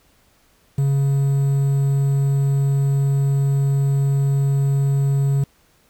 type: tone with quantisation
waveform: triangle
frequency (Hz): 138.59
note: C#3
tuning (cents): 0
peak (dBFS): -13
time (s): 0.78-5.44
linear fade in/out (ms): 5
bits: 7
effects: pink hiss -58 dBFS RMS until 5.89 s